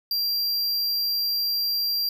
square tone, 4743 Hz, D8, 16 cents sharp, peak -23 dBFS, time 0.11-2.09 s, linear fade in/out 2 ms, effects none

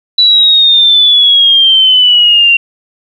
sine exponential sweep, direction down, 3962 to 2752 Hz, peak -3 dBFS, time 0.18-2.57 s, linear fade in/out 5 ms, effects 7-bit

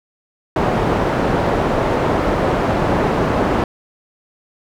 white low-pass noise, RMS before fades -17 dBFS, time 0.56-3.64 s, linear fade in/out 2 ms, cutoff 730 Hz, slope 12 dB/octave, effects none

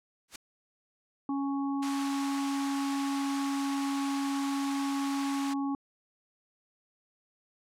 white noise with exponential growth, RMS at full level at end -34 dBFS, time 0.28-0.36 s, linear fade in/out 5 ms, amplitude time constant 16 ms
harmonic tone, 277.2 Hz, C#4, in tune, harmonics 1 / 3 / 4, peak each -29 / -39 / -41 dBFS, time 1.29-5.75 s, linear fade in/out 2 ms
pink high-pass noise, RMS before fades -41 dBFS, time 1.82-5.54 s, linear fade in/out 10 ms, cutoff 860 Hz, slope 24 dB/octave
effects low-pass 9000 Hz 12 dB/octave

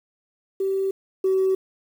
sine tone pair in turn, 386.7 / 380.1 Hz, G4 / F#4, -24 / +47 cents, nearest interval unison, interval 29 cents, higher first, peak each -20 / -16 dBFS, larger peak second, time 0.6-0.91 / 1.24-1.55 s, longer neither, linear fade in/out 5 ms, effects tanh soft clip ceiling -14 dBFS + 8-bit

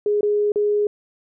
sine tone with dropouts, 415.3 Hz, G#4, in tune, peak -16 dBFS, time 0.06-0.87 s, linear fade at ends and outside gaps 2 ms, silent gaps 0.209-0.23 / 0.52-0.558 s, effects none

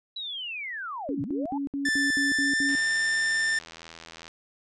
sine linear two-way sweep, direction down then up, 3971 to 103.3 to 904 Hz, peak -32 dBFS, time 0.16-1.58 s, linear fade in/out 5 ms, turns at 1.21 s
sine tone bursts, 279.8 Hz, C#4, 16 cents sharp, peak -27 dBFS, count 8, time 1.09-2.752 s, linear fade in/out 0 ms, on 150 ms, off 66 ms
45% pulse tone with pitch glide, 1764 to 1788.6 Hz, A6 to A6, +4 to +28 cents, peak -23 dBFS, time 1.85-3.59 s, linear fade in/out 5 ms, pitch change +24 cents, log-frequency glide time 2.29-2.7 s
click train, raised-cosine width 0.2 ms, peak -25 dBFS, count 132, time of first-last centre 2.69-4.28 s, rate 82.4 Hz
effects resampled to 22050 Hz

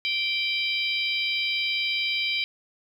harmonic tone with a mistuned harmonic, 781 Hz, G5, 7 cents flat, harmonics 3 / 4 / 5 / 6, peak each -27 / -29 / -31 / -33 dBFS, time 0.05-2.44 s, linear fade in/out 0 ms, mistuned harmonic 6, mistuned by +57 cents, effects 9-bit

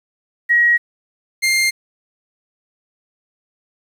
sine / sawtooth tone pair in turn, 1900 / 2109 Hz, A#6 / C7, +33 / +13 cents, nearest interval major second, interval 180 cents, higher second, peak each -10 dBFS, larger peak neither, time 0.49-0.78 / 1.42-1.71 s, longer neither, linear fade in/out 20 ms, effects low-pass 12000 Hz 12 dB/octave + 8-bit

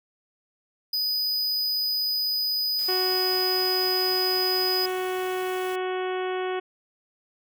square tone, 4978 Hz, D#8, in tune, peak -24 dBFS, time 0.93-4.86 s, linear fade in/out 5 ms
white noise, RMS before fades -44 dBFS, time 2.78-5.76 s, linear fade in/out 10 ms
harmonic tone, 370 Hz, F#4, in tune, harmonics 1 / 2 / 3 / 4 / 5 / 6 / 7 / 8 / 9, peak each -27 / -33 / -37 / -39 / -41 / -43 / -44 / -45 / -46 dBFS, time 2.88-6.6 s, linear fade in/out 10 ms
effects none

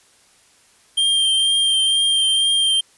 square tone with vibrato, 3176 Hz, G7, 22 cents sharp, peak -15 dBFS, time 0.97-2.81 s, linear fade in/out 10 ms, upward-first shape triangle, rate 2.1 Hz, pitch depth 18 cents each way, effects white hiss -54 dBFS RMS until 2.97 s + resampled to 24000 Hz

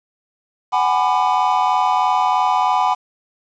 triangle chord, G# half-diminished seventh, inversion third, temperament just, 747.5 / 830.6 / 996.7 / 1196.1 Hz, F#5 / G#5 / B5 / D6, +17 / 0 / +16 / +31 cents, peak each -17 / -18 / -16 / -22 dBFS, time 0.72-2.95 s, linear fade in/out 20 ms, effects resampled to 16000 Hz + 7-bit

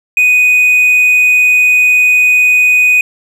triangle tone with hard clipping, 2489 Hz, D#7, in tune, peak -6 dBFS, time 0.17-3.01 s, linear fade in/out 2 ms, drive 5 dB, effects none

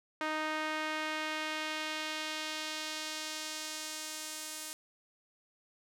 sawtooth tone with band-pass filter sweep, 310.3 Hz, D#4, 5 cents flat, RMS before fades -38 dBFS, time 0.21-4.73 s, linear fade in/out 0 ms, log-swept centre 1500 to 9100 Hz, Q 0.93, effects none

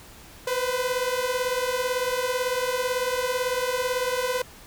sawtooth beating tone pair, 493.9 / 511.9 Hz, B4 / C5, 0 / -38 cents, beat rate 18 Hz, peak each -23 dBFS, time 0.47-4.42 s, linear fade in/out 5 ms, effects pink hiss -47 dBFS RMS until 4.66 s

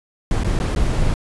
brown noise with dropouts, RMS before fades -18 dBFS, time 0.31-1.14 s, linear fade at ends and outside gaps 1 ms, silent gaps 0.435-0.445 / 0.59-0.6 / 0.75-0.761 s, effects resampled to 24000 Hz

